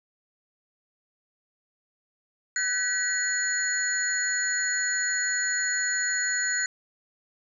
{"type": "tone cluster", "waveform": "sine", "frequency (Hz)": [1514, 1673, 1939, 4293, 6890], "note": ["F#6", "G#6", "B6", "C8", "A8"], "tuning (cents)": [39, 12, -32, 44, -37], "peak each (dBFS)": [-30, -37, -29, -36, -28], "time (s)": [2.56, 6.66], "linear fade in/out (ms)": 2, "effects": []}